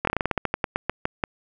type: slowing click train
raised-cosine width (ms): 0.5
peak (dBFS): -7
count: 16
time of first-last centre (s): 0.05-1.238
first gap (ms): 23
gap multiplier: 1.16
effects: none